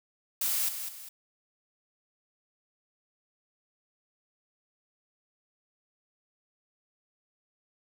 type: noise with echo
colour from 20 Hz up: blue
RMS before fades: -29 dBFS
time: 0.41-0.69 s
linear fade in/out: 5 ms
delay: 200 ms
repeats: 2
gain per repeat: -8 dB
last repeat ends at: 1.09 s
effects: none